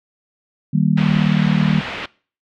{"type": "chord", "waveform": "sine", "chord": "Eb major", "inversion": "none", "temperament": "just", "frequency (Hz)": [155.56, 194.45, 233.3], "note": ["Eb3", "G3", "Bb3"], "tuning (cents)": [0, -14, 2], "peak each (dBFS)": [-16, -17, -21], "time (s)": [0.73, 1.81], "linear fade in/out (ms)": 10}
{"type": "low-pass noise", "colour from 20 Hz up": "white", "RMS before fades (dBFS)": -28, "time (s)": [0.97, 2.06], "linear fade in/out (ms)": 5, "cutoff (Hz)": 3100, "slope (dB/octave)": 24}
{"effects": ["noise-tail reverb RT60 0.4 s tail -22 dB re dry"]}